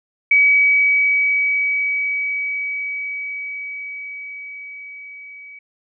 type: tone with level ramp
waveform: sine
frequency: 2274 Hz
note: C#7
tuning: 44 cents sharp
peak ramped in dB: -9 to -36 dBFS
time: 0.31-5.59 s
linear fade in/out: 5 ms
effects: none